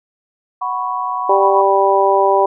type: chord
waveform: sine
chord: F# suspended fourth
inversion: none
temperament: equal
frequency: 740 / 987.8 / 1108.7 Hz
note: F#5 / B5 / C#6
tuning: 0 / 0 / 0 cents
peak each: -24 / -21 / -22 dBFS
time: 0.61-1.62 s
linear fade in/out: 10 ms
type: harmonic tone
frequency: 196 Hz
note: G3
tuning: in tune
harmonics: 2 / 3 / 4 / 5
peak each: -15 / -16 / -16 / -15 dBFS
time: 1.29-2.46 s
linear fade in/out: 5 ms
effects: none